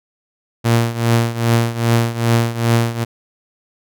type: tone with tremolo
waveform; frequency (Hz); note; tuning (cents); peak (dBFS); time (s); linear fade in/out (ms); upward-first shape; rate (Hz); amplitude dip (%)
sawtooth; 116.54; A#2; 0; -6; 0.64-3.05; 20; triangle; 2.5; 85
effects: none